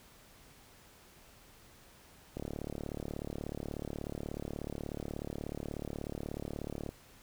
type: click train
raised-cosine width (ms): 2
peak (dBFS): -25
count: 166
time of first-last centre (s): 2.37-6.891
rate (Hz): 36.5
effects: pink hiss -59 dBFS RMS until 7.22 s